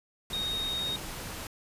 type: tone in noise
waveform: sine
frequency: 3729 Hz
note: A#7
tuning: in tune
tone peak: -30 dBFS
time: 0.33-0.96 s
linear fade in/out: 2 ms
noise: pink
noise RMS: -39 dBFS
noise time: 0.3-1.47 s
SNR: +6 dB
effects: resampled to 32000 Hz